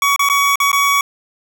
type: tone with dropouts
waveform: 25% pulse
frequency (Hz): 1127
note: C#6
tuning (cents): +28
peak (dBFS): -8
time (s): 0.02-1.01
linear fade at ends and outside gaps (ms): 2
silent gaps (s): 0.162-0.193 / 0.289-0.298 / 0.557-0.601 / 0.717-0.729
effects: none